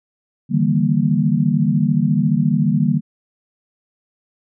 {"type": "chord", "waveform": "sine", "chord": "E half-diminished seventh", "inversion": "third", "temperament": "equal with one note detuned", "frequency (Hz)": [146.83, 160.96, 196, 233.1], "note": ["D3", "E3", "G3", "Bb3"], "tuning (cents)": [0, -41, 0, 0], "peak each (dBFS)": -19, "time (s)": [0.49, 3.01], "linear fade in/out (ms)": 50, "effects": []}